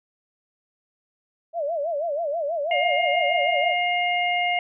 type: tone with vibrato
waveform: sine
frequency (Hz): 623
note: D#5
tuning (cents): +2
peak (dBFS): -23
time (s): 1.53-3.75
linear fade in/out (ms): 50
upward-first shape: sine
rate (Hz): 6.2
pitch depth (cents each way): 180
type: harmonic tone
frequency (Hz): 709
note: F5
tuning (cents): +26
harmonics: 1 / 3 / 4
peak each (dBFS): -23 / -24 / -29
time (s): 2.71-4.59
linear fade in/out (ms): 2
effects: none